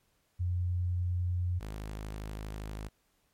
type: tone pair in turn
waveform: sine / sawtooth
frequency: 89 / 52.51 Hz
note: F2 / G#1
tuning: +33 / +20 cents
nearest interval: major sixth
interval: 913 cents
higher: first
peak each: -28 / -34 dBFS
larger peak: first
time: 0.39-1.6 / 1.6-2.89 s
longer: second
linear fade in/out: 20 ms
effects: pink hiss -73 dBFS RMS until 3.33 s + MP3 64 kbps